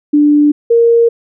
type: tone pair in turn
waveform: sine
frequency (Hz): 294.7 / 465.9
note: D4 / A#4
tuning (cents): +6 / -1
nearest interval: minor sixth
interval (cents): 793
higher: second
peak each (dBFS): -5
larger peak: neither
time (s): 0.13-0.52 / 0.7-1.09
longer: neither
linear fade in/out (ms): 10
effects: none